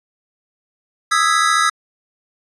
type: chord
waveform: square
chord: E major seventh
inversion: third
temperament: equal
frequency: 1244.5 / 1318.5 / 1661.2 / 1975.5 Hz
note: D#6 / E6 / G#6 / B6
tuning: 0 / 0 / 0 / 0 cents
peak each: -18 / -18 / -21 / -23 dBFS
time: 1.11-1.7 s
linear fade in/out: 10 ms
effects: resampled to 24000 Hz